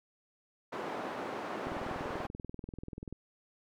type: band-pass noise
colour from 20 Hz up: white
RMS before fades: -39 dBFS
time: 0.72-2.27 s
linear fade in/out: 10 ms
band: 240 to 900 Hz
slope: 12 dB/octave
type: click train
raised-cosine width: 3 ms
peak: -29 dBFS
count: 31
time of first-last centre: 1.67-3.126 s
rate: 20.6 Hz
effects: none